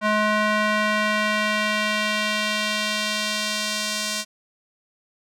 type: tone with band-pass filter sweep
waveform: square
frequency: 212.4 Hz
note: G#3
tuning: 39 cents sharp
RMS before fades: -23 dBFS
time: 0.01-4.25 s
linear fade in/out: 50 ms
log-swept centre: 1300 to 5700 Hz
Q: 1
effects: none